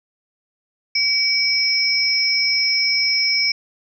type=tone cluster; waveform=sine; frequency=2282 / 5160 / 5420 Hz; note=C#7 / E8 / E8; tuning=+50 / -38 / +47 cents; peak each=-20 dBFS; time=0.95-3.52 s; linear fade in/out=5 ms; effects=none